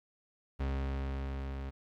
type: tone with level ramp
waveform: 40% pulse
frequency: 67.7 Hz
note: C#2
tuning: 40 cents flat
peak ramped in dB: -30 to -37 dBFS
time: 0.59-1.71 s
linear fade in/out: 20 ms
effects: low-pass 3000 Hz 12 dB/octave + 11-bit